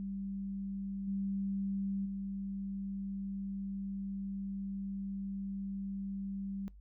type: tone with level steps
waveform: sine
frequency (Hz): 196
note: G3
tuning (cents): 0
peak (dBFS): -37 / -33 / -37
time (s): 0-6.68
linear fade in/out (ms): 0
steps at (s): 1.07 / 2.05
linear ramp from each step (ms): 10
effects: noise-tail reverb RT60 0.2 s tail -23 dB re dry + added 50 Hz sine -52 dBFS peak until 6.8 s